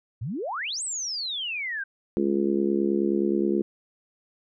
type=exponential two-way sweep; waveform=sine; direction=up then down; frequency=98 to 8430 to 1535 Hz; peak=-28 dBFS; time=0.21-1.84 s; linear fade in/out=10 ms; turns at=0.83 s
type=harmonic tone; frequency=69.5 Hz; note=C#2; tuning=5 cents sharp; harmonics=3 / 4 / 5 / 6 / 7; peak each=-26 / -31 / -24 / -30 / -36 dBFS; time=2.17-3.62 s; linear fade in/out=0 ms
effects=none